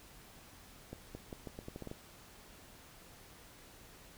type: accelerating click train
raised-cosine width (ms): 2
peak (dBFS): -30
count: 10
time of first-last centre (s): 0.93-1.914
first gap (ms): 220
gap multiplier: 0.81
effects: pink hiss -57 dBFS RMS until 4.17 s